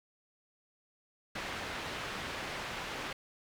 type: low-pass noise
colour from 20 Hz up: white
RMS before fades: -40 dBFS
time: 1.35-3.13 s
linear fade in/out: 5 ms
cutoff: 2500 Hz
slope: 12 dB/octave
effects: none